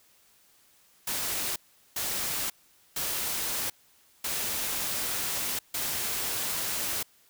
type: noise bursts at uneven times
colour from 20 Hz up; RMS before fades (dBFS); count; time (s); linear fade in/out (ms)
white; -31; 5; 1.07-1.56 / 1.96-2.5 / 2.96-3.7 / 4.24-5.59 / 5.74-7.03; 5
effects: white hiss -62 dBFS RMS until 7.29 s